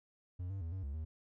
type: tone with pitch steps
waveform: triangle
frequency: 90 / 97.4 / 82.1 / 94.6 / 69.6 / 78.8 Hz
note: F#2 / G2 / E2 / F#2 / C#2 / D#2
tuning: -47 / -11 / -6 / +39 / +8 / +23 cents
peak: -36 dBFS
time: 0.39-1.05 s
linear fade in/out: 10 ms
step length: 110 ms
effects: none